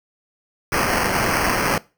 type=noise with sample-and-hold; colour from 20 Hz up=blue; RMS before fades=-20 dBFS; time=0.72-1.78 s; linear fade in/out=2 ms; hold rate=3675 Hz; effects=noise-tail reverb RT60 0.3 s tail -21 dB re dry